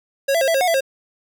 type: tone with pitch steps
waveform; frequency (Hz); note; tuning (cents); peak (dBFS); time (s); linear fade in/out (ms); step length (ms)
square; 550 / 667 / 537 / 661 / 540 / 728 / 667 / 537; C#5 / E5 / C5 / E5 / C#5 / F#5 / E5 / C5; -14 / +20 / +45 / +5 / -45 / -28 / +20 / +45; -16; 0.28-0.808; 10; 66
effects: none